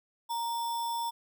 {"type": "tone with sample-and-hold", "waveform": "sine", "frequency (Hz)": 932.3, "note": "A#5", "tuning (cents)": 0, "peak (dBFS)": -30, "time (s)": [0.29, 1.11], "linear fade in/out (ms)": 20, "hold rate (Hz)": 4410, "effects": []}